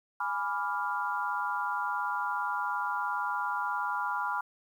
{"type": "chord", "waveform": "sine", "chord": "G# diminished seventh", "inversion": "none", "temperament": "equal", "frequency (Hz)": [830.6, 987.8, 1174.7, 1396.9], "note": ["G#5", "B5", "D6", "F6"], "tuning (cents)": [0, 0, 0, 0], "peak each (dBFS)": [-36, -33, -37, -34], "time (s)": [0.2, 4.41], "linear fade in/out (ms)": 5, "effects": ["10-bit"]}